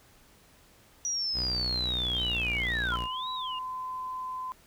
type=linear sweep; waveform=sine; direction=down; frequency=5840 to 1317 Hz; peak=-28 dBFS; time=1.05-2.96 s; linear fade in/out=0 ms
type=tone with pitch glide; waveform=sawtooth; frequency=61.74 to 59.46 Hz; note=B1 to A#1; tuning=0 to +35 cents; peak=-30 dBFS; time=1.33-3.08 s; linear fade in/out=50 ms; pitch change=-65 cents; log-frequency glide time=1.88-2.44 s
type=tone with vibrato; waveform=sine; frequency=3322 Hz; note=G#7; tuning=in tune; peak=-36 dBFS; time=2.13-3.59 s; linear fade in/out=5 ms; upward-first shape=sine; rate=1.9 Hz; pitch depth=280 cents each way
type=tone; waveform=sine; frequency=1023 Hz; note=C6; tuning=39 cents flat; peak=-33 dBFS; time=2.92-4.52 s; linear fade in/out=0 ms
effects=pink hiss -59 dBFS RMS until 4.66 s